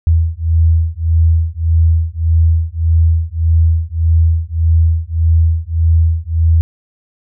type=beating tone pair; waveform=sine; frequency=81 / 82.7 Hz; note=E2 / E2; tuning=-30 / +6 cents; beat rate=1.7 Hz; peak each=-12 dBFS; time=0.07-6.61 s; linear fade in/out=0 ms; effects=none